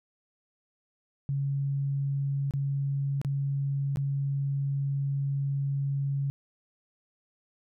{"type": "tone with dropouts", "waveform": "sine", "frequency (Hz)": 139.1, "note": "C#3", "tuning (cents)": 6, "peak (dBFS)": -26, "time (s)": [1.29, 6.3], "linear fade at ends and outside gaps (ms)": 0, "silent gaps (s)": [[2.509, 2.537], [3.215, 3.248], [3.959, 3.971]], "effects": []}